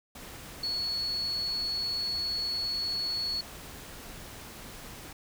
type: tone in noise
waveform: sine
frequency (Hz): 4385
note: C#8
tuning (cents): -20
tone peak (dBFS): -29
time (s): 0.63-3.41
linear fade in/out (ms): 5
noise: pink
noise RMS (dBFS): -45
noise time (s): 0.15-5.13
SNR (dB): +13
effects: none